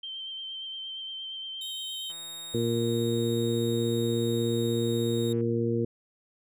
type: tone with vibrato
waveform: sine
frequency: 3124 Hz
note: G7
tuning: 7 cents flat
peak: -35 dBFS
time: 0.03-2.12 s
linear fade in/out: 5 ms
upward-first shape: sine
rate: 8.6 Hz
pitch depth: 19 cents each way
type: tone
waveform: sawtooth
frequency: 3729 Hz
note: A#7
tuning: in tune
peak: -35 dBFS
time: 1.61-5.33 s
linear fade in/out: 5 ms
type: click train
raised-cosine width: 0.5 ms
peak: -39 dBFS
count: 547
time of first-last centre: 2.1-5.409 s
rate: 165 Hz
type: harmonic tone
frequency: 116.54 Hz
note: A#2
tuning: in tune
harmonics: 1 / 2 / 3 / 4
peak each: -30 / -30 / -30 / -30 dBFS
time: 2.54-5.85 s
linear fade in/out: 5 ms
effects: none